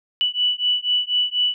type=beating tone pair; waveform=sine; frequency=2960 / 2964.1 Hz; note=F#7 / F#7; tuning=0 / +2 cents; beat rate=4.1 Hz; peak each=-21 dBFS; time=0.21-1.54 s; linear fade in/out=0 ms; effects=none